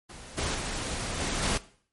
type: noise with level steps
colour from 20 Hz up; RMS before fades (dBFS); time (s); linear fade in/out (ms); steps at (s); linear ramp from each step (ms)
pink; -45 / -30 / -33 / -30 / -27; 0.09-1.58; 10; 0.37 / 0.54 / 1.19 / 1.42; 10
effects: noise-tail reverb RT60 0.5 s tail -17 dB re dry + MP3 48 kbps